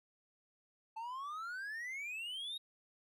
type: exponential sweep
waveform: triangle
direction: up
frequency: 873 to 3800 Hz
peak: -39 dBFS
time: 0.96-2.58 s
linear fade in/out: 10 ms
effects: none